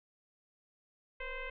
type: tone with frequency modulation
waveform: sine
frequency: 1046.5 Hz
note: C6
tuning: in tune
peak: -38 dBFS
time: 1.2-1.5 s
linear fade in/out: 5 ms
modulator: 512 Hz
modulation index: 3
effects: none